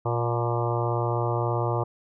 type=harmonic tone with a mistuned harmonic; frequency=118.4 Hz; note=A#2; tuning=27 cents sharp; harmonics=1 / 3 / 4 / 5 / 6 / 7 / 8 / 9 / 10; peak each=-26 / -31 / -32 / -33 / -34 / -34 / -35 / -36 / -36 dBFS; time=0.05-1.84 s; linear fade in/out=10 ms; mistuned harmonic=7; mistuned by=+32 cents; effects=none